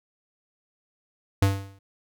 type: tone with exponential decay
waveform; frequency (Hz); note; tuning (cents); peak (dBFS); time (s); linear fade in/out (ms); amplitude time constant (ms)
square; 98; G2; 0; -15; 1.42-1.79; 5; 79
effects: none

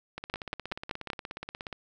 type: two click trains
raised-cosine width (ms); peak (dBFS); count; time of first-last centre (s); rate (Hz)
0.3; -21 / -15; 27 / 5; 0.18-1.728 / 0.34-1.102; 16.8 / 5.25
effects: none

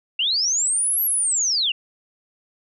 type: linear two-way sweep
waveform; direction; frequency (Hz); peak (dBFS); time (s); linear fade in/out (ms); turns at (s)
sine; up then down; 2681 to 11840 to 2681; -18; 0.19-1.72; 5; 1.03
effects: none

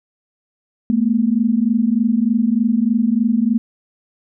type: tone pair together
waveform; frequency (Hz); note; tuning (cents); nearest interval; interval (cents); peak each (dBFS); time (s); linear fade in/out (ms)
sine; 216.7 / 240; A3 / B3; -26 / -49; major second; 177; -16; 0.9-3.58; 0
effects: none

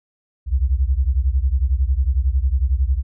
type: beating tone pair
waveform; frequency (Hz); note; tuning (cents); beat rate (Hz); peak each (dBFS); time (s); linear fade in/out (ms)
sine; 61.5 / 72.5; B1 / D2; -7 / -22; 11; -17 / -19; 0.46-3.03; 50
effects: none

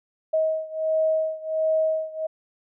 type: beating tone pair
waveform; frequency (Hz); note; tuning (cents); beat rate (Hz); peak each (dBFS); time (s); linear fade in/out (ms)
sine; 633 / 634.4; D#5 / D#5; +30 / +33; 1.4; -23 / -25; 0.33-2.27; 10
effects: none

